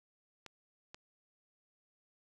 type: clicks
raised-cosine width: 0.2 ms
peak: -30 dBFS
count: 2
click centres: 0.463 / 0.945 s
effects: 10-bit

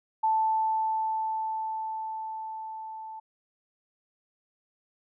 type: tone with level ramp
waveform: sine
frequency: 880 Hz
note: A5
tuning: in tune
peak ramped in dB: -21 to -38 dBFS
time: 0.23-3.2 s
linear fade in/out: 10 ms
effects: none

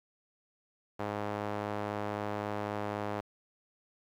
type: tone with band-pass filter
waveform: sawtooth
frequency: 103.83 Hz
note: G#2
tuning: in tune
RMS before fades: -36 dBFS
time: 0.99-3.21 s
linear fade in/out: 10 ms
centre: 760 Hz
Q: 0.92
effects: 10-bit

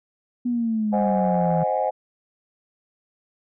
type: exponential sweep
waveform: sine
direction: down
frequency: 246.9 to 161.6 Hz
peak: -20 dBFS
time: 0.45-1.64 s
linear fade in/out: 10 ms
type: chord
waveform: sine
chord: Ab dominant seventh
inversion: first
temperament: equal with one note detuned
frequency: 523.3 / 622.3 / 740 / 827.3 Hz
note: C5 / Eb5 / Gb5 / Ab5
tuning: 0 / 0 / 0 / -7 cents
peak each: -25 dBFS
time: 0.92-1.91 s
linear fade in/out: 20 ms
effects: tanh soft clip ceiling -11 dBFS

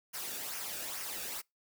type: noise with flanger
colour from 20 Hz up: white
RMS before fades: -40 dBFS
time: 0.13-1.42 s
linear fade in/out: 20 ms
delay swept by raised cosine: 0.25 to 0.99 ms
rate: 2.3 Hz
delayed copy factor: -0.55
effects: noise-tail reverb RT60 0.2 s tail -26 dB re dry

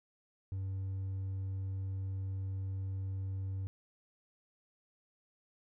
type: tone with hard clipping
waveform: sine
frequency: 96.1 Hz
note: G2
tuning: 34 cents flat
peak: -36 dBFS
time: 0.52-3.67 s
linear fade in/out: 0 ms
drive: 2 dB
effects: none

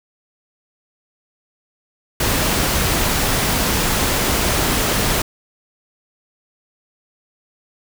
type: noise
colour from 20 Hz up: pink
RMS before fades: -18 dBFS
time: 2.2-5.22 s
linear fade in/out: 5 ms
effects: none

